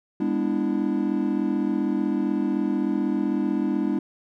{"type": "chord", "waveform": "triangle", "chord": "E dominant seventh", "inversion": "first", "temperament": "equal with one note detuned", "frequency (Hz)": [203.4, 246.9, 293.7, 329.6], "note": ["G#3", "B3", "D4", "E4"], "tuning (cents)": [-36, 0, 0, 0], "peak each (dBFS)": [-25, -26, -24, -26], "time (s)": [0.2, 3.99], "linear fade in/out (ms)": 5, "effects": []}